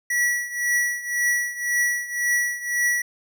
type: tone with tremolo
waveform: square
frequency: 1939 Hz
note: B6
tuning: 32 cents flat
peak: -18 dBFS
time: 0.1-3.02 s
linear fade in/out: 5 ms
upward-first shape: triangle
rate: 1.9 Hz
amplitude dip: 85%
effects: none